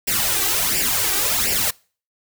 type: noise with flanger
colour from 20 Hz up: white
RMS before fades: -20 dBFS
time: 0.07-1.71 s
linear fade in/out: 10 ms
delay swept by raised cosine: 0.39 to 2.59 ms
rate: 1.4 Hz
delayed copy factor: +0.75
effects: noise-tail reverb RT60 0.4 s tail -25 dB re dry